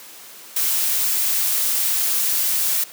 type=noise; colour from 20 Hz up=blue; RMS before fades=-20 dBFS; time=0.56-2.84 s; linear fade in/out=5 ms; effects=white hiss -41 dBFS RMS until 2.92 s + high-pass 200 Hz 12 dB/octave